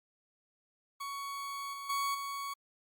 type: tone with level steps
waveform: 40% pulse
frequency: 1117 Hz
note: C#6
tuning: 13 cents sharp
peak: -37 / -40 / -30 / -36 dBFS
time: 1-2.54 s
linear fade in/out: 10 ms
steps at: 1.73 / 1.89 / 2.14 s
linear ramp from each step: 10 ms
effects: Opus 48 kbps